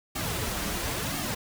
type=noise with flanger; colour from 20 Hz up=pink; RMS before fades=-31 dBFS; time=0.15-1.35 s; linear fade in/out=10 ms; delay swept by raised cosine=2 to 8 ms; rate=0.97 Hz; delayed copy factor=-0.9; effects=none